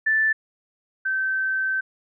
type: tone pair in turn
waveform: sine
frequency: 1760 / 1545.2 Hz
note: A6 / G6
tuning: 0 / -25 cents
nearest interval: major second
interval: 225 cents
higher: first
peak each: -17 / -21 dBFS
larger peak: first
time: 0.06-0.33 / 1.05-1.81 s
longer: second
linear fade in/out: 10 ms
effects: none